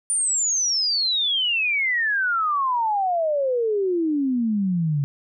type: exponential sweep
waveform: sine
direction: down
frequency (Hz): 9397 to 137.9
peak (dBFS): -19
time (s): 0.1-5.04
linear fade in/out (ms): 0
effects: none

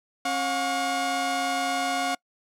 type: tone cluster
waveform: sawtooth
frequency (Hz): 270.9 / 717 / 1120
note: C#4 / F5 / C#6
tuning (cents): -40 / +45 / +18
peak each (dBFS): -28 / -22 / -30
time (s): 0.25-2.15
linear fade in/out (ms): 5
effects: noise-tail reverb RT60 0.1 s tail -26 dB re dry + low-pass 10000 Hz 12 dB/octave

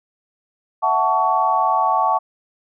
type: chord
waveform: sine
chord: F# minor seventh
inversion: third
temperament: equal with one note detuned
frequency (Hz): 659.3 / 740 / 880 / 1124.2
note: E5 / F#5 / A5 / C#6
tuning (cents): 0 / 0 / 0 / +24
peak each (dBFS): -25 / -20 / -19 / -19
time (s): 0.82-2.19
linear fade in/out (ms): 20
effects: none

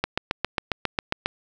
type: click train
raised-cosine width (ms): 0.3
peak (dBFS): -6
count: 10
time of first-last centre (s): 0.04-1.26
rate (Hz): 7.38
effects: none

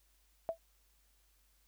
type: tone with exponential decay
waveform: sine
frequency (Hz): 659.3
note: E5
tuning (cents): 0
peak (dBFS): -28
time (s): 0.49-0.58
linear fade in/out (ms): 0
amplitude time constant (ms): 18
effects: added 50 Hz sine -70 dBFS peak until 1.67 s + white hiss -73 dBFS RMS until 1.67 s

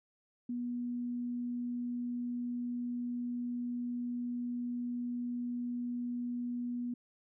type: tone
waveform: sine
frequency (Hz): 242.8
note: B3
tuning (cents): -29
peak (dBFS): -34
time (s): 0.49-6.94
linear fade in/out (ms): 5
effects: none

